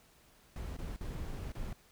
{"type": "noise with dropouts", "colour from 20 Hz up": "brown", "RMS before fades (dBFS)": -40, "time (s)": [0.56, 1.73], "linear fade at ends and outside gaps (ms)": 2, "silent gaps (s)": [[0.767, 0.787], [0.963, 1.01], [1.52, 1.551]], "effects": ["pink hiss -64 dBFS RMS until 1.91 s"]}